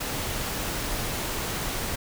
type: noise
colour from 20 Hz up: pink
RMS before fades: -30 dBFS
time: 0-1.96 s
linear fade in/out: 10 ms
effects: none